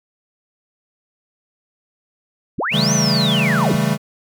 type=linear two-way sweep; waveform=sine; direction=up then down; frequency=41.2 to 6272 to 41.2 Hz; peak=-18 dBFS; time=2.58-3.75 s; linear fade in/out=10 ms; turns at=2.93 s
type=chord; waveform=square; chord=A dominant seventh; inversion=first; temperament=equal with one note detuned; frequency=138.59 / 163.39 / 196 / 220 Hz; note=C#3 / E3 / G3 / A3; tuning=0 / -15 / 0 / 0 cents; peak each=-22 dBFS; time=2.71-3.98 s; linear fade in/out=50 ms
effects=none